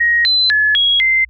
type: tone with pitch steps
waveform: sine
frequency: 1883 / 4051 / 1711 / 3311 / 2079 Hz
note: A#6 / B7 / A6 / G#7 / C7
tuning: +17 / +43 / -49 / -6 / -12 cents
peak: -10 dBFS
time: 0-1.25 s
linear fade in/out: 10 ms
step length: 250 ms
effects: added 60 Hz sine -40 dBFS peak until 1.29 s